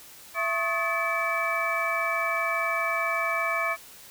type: tone cluster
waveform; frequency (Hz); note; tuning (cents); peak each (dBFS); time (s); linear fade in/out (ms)
sine; 668 / 1096 / 1261 / 1737 / 2301; E5 / C#6 / D#6 / A6 / D7; +23 / -20 / +23 / -23 / -36; -31 / -31 / -32 / -33 / -28; 0.34-3.77; 50
effects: white hiss -48 dBFS RMS until 4.1 s

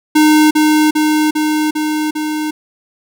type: tone with echo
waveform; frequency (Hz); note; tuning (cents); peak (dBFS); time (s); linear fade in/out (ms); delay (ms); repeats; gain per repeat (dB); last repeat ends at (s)
square; 306.2; D#4; -28; -7; 0.15-0.51; 10; 400; 5; -2; 2.51
effects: none

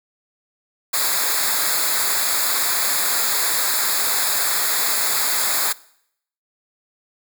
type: noise with comb filter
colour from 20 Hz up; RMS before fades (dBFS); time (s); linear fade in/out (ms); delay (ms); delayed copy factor
white; -20; 0.93-5.73; 10; 0.34; -0.9
effects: noise-tail reverb RT60 0.7 s tail -21 dB re dry

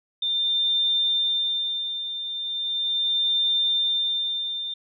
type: tone with tremolo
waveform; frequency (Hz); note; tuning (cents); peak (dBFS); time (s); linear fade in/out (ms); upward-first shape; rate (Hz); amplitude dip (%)
sine; 3595; A7; +36; -19; 0.22-4.74; 5; sine; 0.38; 65
effects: none

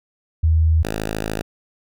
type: tone pair in turn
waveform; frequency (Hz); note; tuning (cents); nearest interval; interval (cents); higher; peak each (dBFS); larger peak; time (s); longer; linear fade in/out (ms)
sine / 5% pulse; 80 / 53.5; D#2 / A1; +49 / -48; perfect fifth; 697; first; -12; neither; 0.43-0.83 / 0.83-1.42; second; 10
effects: none

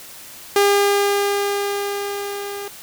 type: tone with level ramp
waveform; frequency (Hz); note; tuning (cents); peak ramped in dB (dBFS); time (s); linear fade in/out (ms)
sawtooth; 403.5; G#4; -50; -8 to -24; 0.56-2.68; 2
effects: white hiss -39 dBFS RMS until 2.82 s

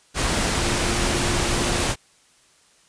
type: tone in noise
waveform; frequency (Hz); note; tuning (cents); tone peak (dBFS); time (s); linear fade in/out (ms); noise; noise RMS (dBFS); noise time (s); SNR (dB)
sine; 350.7; F4; +7; -30; 0.56-1.86; 50; pink; -22; 0.14-1.96; -11
effects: white hiss -57 dBFS RMS until 2.88 s + resampled to 22050 Hz

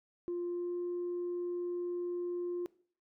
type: tone with pitch glide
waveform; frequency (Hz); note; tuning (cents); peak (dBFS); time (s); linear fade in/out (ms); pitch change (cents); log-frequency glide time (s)
sine; 349.7 to 352.1; F4 to F4; +2 to +14; -32; 0.28-2.66; 0; +12; 0.46-0.76
effects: noise-tail reverb RT60 0.5 s tail -21 dB re dry + tanh soft clip ceiling -31 dBFS

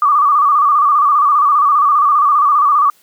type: tone with vibrato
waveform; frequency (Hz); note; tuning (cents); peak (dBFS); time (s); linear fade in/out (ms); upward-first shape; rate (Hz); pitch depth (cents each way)
sine; 1169; D6; -8; -8; 0.02-2.9; 2; square; 15; 64
effects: white hiss -52 dBFS RMS until 3.02 s + high-pass 150 Hz 12 dB/octave

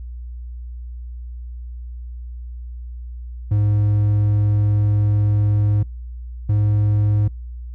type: tone pair in turn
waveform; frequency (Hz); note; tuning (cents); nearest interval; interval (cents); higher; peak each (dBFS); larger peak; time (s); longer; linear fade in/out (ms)
triangle; 103.83 / 104.28; G#2 / G#2; 0 / +8; unison; 8; second; -12 / -12; neither; 3.51-5.83 / 6.49-7.28; first; 5
effects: noise-tail reverb RT60 0.2 s tail -26 dB re dry + added 60 Hz sine -29 dBFS peak until 7.74 s

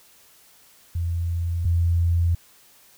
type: tone pair in turn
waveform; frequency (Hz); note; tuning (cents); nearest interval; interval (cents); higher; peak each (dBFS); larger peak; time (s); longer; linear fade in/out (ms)
sine; 85.2 / 85.2; F2 / F2; -42 / -42; unison; 0; neither; -22 / -17; second; 0.95-1.65 / 1.65-2.35; neither; 5
effects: white hiss -54 dBFS RMS until 2.97 s

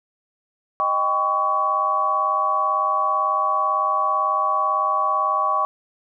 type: tone cluster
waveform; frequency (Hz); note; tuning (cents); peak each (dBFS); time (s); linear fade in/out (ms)
sine; 622 / 790 / 1027 / 1125; D#5 / G5 / C6 / C#6; -1 / +13 / -33 / +25; -28 / -26 / -28 / -19; 0.8-5.65; 0
effects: none

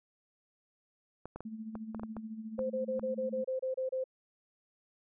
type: clicks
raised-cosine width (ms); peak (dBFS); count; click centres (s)
1; -28; 10; 1.256 / 1.36 / 1.406 / 1.754 / 1.947 / 1.996 / 2.034 / 2.167 / 2.592 / 2.995
type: tone with tremolo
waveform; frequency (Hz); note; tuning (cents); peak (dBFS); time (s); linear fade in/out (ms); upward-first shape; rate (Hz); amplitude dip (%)
sine; 220; A3; 0; -37; 1.45-3.44; 5; sine; 14; 60
type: tone bursts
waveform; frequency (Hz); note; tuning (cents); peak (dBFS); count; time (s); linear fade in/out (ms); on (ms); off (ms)
sine; 520; C5; -11; -31; 10; 2.58-4.041; 10; 120; 29
effects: none

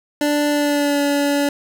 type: tone with pitch glide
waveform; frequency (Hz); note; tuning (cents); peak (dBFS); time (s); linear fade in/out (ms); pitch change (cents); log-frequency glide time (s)
25% pulse; 293.7 to 285.8; D4 to D4; 0 to -47; -12; 0.21-1.49; 2; -47; 0.5-1.01
effects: none

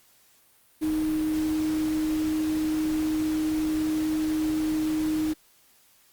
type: tone in noise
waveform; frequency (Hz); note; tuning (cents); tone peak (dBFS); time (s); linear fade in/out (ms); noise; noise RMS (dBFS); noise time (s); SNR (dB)
sine; 311.1; D#4; 0; -23; 0.81-5.34; 20; pink; -39; 0.81-5.34; +13
effects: white hiss -60 dBFS RMS until 6.12 s + Opus 48 kbps

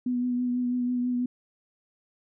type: tone with vibrato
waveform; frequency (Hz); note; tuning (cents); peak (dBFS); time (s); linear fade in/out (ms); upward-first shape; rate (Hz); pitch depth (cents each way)
sine; 246.9; B3; 0; -24; 0.06-1.26; 5; triangle; 6.1; 24
effects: none

